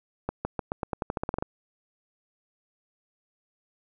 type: accelerating click train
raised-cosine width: 1 ms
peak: -14 dBFS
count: 14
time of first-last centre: 0.29-1.425 s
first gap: 160 ms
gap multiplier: 0.89
effects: none